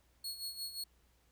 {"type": "tone with tremolo", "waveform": "sawtooth", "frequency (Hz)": 4338, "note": "C#8", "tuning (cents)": -38, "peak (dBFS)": -35, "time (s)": [0.24, 0.84], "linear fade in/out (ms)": 5, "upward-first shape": "sine", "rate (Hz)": 5.7, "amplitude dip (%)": 70, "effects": ["added 60 Hz sine -69 dBFS peak until 1.31 s", "pink hiss -73 dBFS RMS until 1.31 s"]}